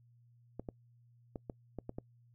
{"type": "clicks", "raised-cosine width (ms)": 2, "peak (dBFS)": -27, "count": 7, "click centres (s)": [0.596, 0.688, 1.358, 1.498, 1.787, 1.894, 1.985], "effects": ["noise-tail reverb RT60 0.1 s tail -25 dB re dry", "added 119 Hz sine -62 dBFS peak until 2.34 s"]}